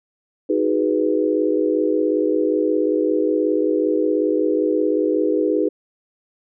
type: chord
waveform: sine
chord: G# minor seventh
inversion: second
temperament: equal with one note detuned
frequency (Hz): 312.9 / 370 / 415.3 / 493.9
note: D#4 / F#4 / G#4 / B4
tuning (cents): +10 / 0 / 0 / 0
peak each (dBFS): -20 / -24 / -21 / -22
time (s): 0.49-5.69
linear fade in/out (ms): 10
effects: none